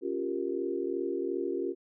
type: chord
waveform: sine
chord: G half-diminished seventh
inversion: second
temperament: equal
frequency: 277.2 / 349.2 / 392 / 466.2 Hz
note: Db4 / F4 / G4 / Bb4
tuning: 0 / 0 / 0 / 0 cents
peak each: -37 / -33 / -34 / -38 dBFS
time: 0.01-1.75 s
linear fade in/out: 50 ms
effects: none